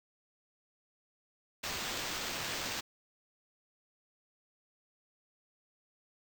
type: noise with sample-and-hold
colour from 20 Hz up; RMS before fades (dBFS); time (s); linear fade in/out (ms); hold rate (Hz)
white; -38; 1.63-2.81; 10; 11025
effects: none